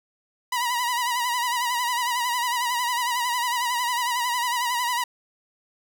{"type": "tone with vibrato", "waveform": "sawtooth", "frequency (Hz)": 972, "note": "B5", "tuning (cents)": -28, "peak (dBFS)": -19, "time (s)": [0.52, 5.04], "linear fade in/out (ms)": 5, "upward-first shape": "sine", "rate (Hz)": 11, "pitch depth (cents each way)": 65, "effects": []}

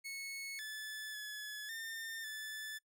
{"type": "tone with pitch steps", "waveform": "sawtooth", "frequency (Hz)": [2198, 1734, 1707, 1808, 1745], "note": ["C#7", "A6", "G#6", "A6", "A6"], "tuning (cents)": [-15, -26, 47, 47, -15], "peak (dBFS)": -39, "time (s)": [0.04, 2.79], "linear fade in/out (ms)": 20, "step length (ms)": 550, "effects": ["noise-tail reverb RT60 0.1 s tail -22 dB re dry"]}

